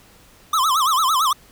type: tone with vibrato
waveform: square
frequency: 1157 Hz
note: D6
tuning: 26 cents flat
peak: -16 dBFS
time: 0.53-1.33 s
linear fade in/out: 5 ms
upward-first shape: sine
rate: 8.9 Hz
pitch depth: 230 cents each way
effects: pink hiss -50 dBFS RMS until 1.51 s